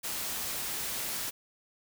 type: noise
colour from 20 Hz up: white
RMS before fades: -35 dBFS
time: 0.03-1.31 s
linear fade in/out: 20 ms
effects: none